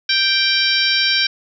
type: harmonic tone with a mistuned harmonic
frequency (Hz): 784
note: G5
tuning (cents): 0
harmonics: 2 / 3 / 4 / 5 / 6 / 7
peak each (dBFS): -21 / -21 / -21 / -21 / -21 / -21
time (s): 0.09-1.27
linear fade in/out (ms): 5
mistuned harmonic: 5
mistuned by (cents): -20
effects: none